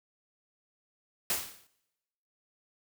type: noise with exponential decay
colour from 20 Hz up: white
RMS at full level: -27 dBFS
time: 1.3-1.67 s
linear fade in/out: 2 ms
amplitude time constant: 80 ms
effects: noise-tail reverb RT60 1.0 s tail -23 dB re dry